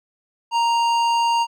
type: tone with hard clipping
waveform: triangle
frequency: 932.3 Hz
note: A#5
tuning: in tune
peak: -18 dBFS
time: 0.51-1.47 s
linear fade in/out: 50 ms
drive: 16 dB
effects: none